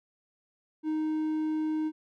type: tone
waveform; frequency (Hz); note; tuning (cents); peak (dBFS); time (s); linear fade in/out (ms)
triangle; 311.1; D#4; 0; -25; 0.83-1.92; 50
effects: none